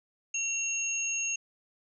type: tone pair together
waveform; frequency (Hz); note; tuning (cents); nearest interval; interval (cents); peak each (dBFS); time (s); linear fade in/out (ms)
sine; 2739 / 6514; F7 / G#8; -34 / -34; octave + minor third; 1500; -32 / -31; 0.34-1.36; 5
effects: none